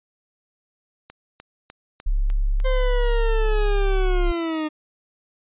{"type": "click train", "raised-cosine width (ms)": 0.3, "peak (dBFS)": -24, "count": 6, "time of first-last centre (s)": [1.1, 2.602], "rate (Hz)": 3.33}
{"type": "tone", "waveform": "sine", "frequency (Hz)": 34.65, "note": "C#1", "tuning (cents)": 0, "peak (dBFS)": -17, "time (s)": [2.06, 4.32], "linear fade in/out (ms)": 10}
{"type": "linear sweep", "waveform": "40% pulse", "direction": "down", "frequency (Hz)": [523, 303.5], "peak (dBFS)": -22, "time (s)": [2.64, 4.69], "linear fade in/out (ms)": 20}
{"effects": ["resampled to 8000 Hz"]}